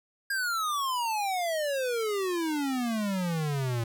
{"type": "exponential sweep", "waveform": "square", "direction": "down", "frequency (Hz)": [1634, 113.4], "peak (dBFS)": -28, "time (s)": [0.3, 3.84], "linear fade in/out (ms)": 5, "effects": []}